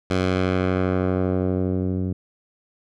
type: tone with low-pass filter sweep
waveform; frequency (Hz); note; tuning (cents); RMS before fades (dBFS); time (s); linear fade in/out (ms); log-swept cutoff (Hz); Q
10% pulse; 92.5; F#2; 0; -22; 0.1-2.13; 5; 5500 to 220; 0.73
effects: none